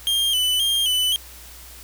45% pulse tone with vibrato, 3100 Hz, G7, 20 cents flat, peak -18 dBFS, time 0.07-1.16 s, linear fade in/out 0 ms, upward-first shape square, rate 1.9 Hz, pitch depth 59 cents each way, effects added 60 Hz sine -44 dBFS peak until 1.83 s + white hiss -43 dBFS RMS until 1.83 s

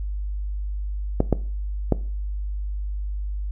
clicks, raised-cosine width 2 ms, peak -4 dBFS, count 3, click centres 1.204 / 1.327 / 1.923 s, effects noise-tail reverb RT60 0.4 s tail -18 dB re dry + added 50 Hz sine -25 dBFS peak until 3.51 s

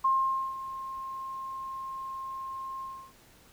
sine tone with ADSR envelope, 1064 Hz, C6, 29 cents sharp, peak -21 dBFS, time 0.04-3.13 s, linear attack 10 ms, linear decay 490 ms, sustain -14 dB, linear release 310 ms, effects pink hiss -58 dBFS RMS until 3.52 s

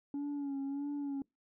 sine tone with vibrato, 281.4 Hz, C#4, 26 cents sharp, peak -32 dBFS, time 0.14-1.22 s, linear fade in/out 2 ms, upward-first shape sine, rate 1.6 Hz, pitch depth 46 cents each way, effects noise-tail reverb RT60 0.2 s tail -26 dB re dry + tanh soft clip ceiling -34 dBFS

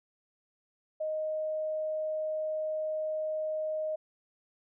sine tone, 622.3 Hz, D#5, in tune, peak -30 dBFS, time 1-3.96 s, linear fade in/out 10 ms, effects none

